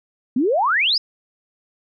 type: exponential sweep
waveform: sine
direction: up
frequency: 230.8 to 5280 Hz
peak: -15 dBFS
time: 0.36-0.98 s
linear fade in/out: 5 ms
effects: none